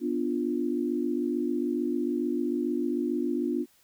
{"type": "chord", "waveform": "sine", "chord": "B diminished", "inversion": "none", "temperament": "equal", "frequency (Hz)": [246.9, 293.7, 349.2], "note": ["B3", "D4", "F4"], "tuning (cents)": [0, 0, 0], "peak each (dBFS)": -30, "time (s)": [0, 3.66], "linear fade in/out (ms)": 50, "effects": ["white hiss -63 dBFS RMS until 3.83 s"]}